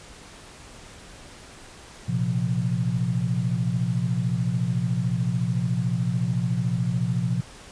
sine chord, Bb suspended second, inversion none, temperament equal with one note detuned, 117.08 / 130.81 / 174.61 Hz, Bb2 / C3 / F3, +8 / 0 / 0 cents, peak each -26 dBFS, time 2.08-7.41 s, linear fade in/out 10 ms, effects pink hiss -45 dBFS RMS until 7.71 s + resampled to 22050 Hz

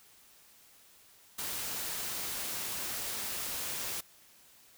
white noise, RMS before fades -37 dBFS, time 1.38-4.01 s, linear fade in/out 10 ms, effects white hiss -60 dBFS RMS until 4.77 s

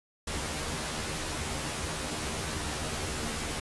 pink noise with comb filter, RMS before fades -34 dBFS, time 0.27-3.6 s, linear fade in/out 5 ms, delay 13 ms, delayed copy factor +1, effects resampled to 24000 Hz

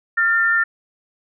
sine tone pair together, 1396.9 / 1797.2 Hz, F6 / A6, 0 / +36 cents, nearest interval major third, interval 436 cents, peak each -18 / -16 dBFS, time 0.17-0.64 s, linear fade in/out 10 ms, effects none

